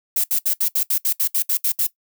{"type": "noise bursts", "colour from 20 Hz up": "violet", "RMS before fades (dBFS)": -19, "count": 12, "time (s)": [0.16, 1.868], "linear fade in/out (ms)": 5, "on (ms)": 80, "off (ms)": 68, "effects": ["noise-tail reverb RT60 0.1 s tail -18 dB re dry"]}